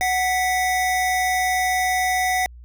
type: tone pair together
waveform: square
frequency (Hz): 740 / 1975.6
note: F#5 / B6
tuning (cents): 0 / 0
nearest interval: octave + perfect fourth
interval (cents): 1700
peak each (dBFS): -21 / -24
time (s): 0.01-2.46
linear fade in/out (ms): 0
effects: added 60 Hz sine -39 dBFS peak until 2.64 s